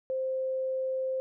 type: tone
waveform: sine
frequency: 523.3 Hz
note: C5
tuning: in tune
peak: -28 dBFS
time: 0.1-1.2 s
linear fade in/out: 0 ms
effects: none